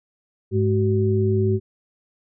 sine tone cluster, 103 / 213.2 / 377.6 Hz, G#2 / G#3 / F#4, -14 / +46 / +35 cents, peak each -19 / -25 / -21 dBFS, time 0.51-1.6 s, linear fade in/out 50 ms, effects none

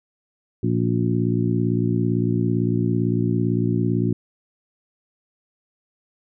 harmonic tone with a mistuned harmonic, 57.8 Hz, A#1, 14 cents flat, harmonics 2 / 3 / 4 / 5 / 6, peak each -22 / -24 / -25 / -26 / -27 dBFS, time 0.63-4.13 s, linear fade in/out 5 ms, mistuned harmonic 6, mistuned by +55 cents, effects none

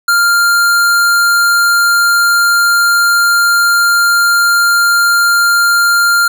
square tone, 1396.9 Hz, F6, in tune, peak -8 dBFS, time 0.08-6.28 s, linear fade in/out 5 ms, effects none

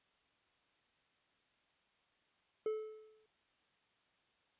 triangle tone with exponential decay, 433.7 Hz, A4, 25 cents flat, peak -30 dBFS, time 2.66-3.26 s, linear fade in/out 2 ms, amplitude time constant 130 ms, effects white hiss -75 dBFS RMS until 4.59 s + resampled to 8000 Hz

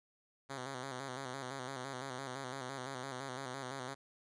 5% pulse tone with vibrato, 131.6 Hz, C3, 10 cents sharp, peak -30 dBFS, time 0.49-3.95 s, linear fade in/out 20 ms, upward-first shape square, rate 5.9 Hz, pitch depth 68 cents each way, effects resampled to 22050 Hz

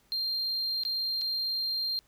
sine tone with dropouts, 4186 Hz, C8, in tune, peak -26 dBFS, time 0.12-1.99 s, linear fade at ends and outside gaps 0 ms, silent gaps 0.835-0.851 / 1.213-1.217 s, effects tanh soft clip ceiling -27 dBFS + pink hiss -66 dBFS RMS until 2.07 s

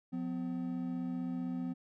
triangle tone pair together, 178.1 / 253.7 Hz, F3 / B3, +34 / +47 cents, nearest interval tritone, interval 613 cents, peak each -37 / -34 dBFS, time 0.12-1.74 s, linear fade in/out 20 ms, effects none

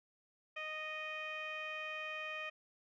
15% pulse tone with low-pass filter, 620 Hz, D#5, 6 cents flat, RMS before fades -43 dBFS, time 0.56-2.5 s, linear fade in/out 10 ms, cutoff 2700 Hz, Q 3.8, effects none

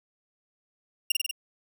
sawtooth tone with echo, 2794 Hz, F7, in tune, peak -17 dBFS, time 1.1-1.12 s, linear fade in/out 5 ms, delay 48 ms, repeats 4, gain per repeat -2 dB, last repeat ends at 1.312 s, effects none

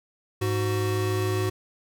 square tone pair together, 103.83 / 371.7 Hz, G#2 / F#4, 0 / +8 cents, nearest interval octave + minor seventh, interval 2208 cents, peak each -26 / -28 dBFS, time 0.41-1.5 s, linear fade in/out 10 ms, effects none

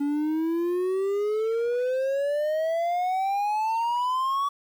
triangle exponential sweep, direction up, 282.7 to 1139 Hz, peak -21 dBFS, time 0-4.49 s, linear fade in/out 10 ms, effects 9-bit

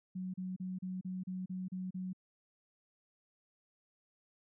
sine tone bursts, 185 Hz, F#3, in tune, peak -37 dBFS, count 9, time 0.15-2.132 s, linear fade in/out 10 ms, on 190 ms, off 34 ms, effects none

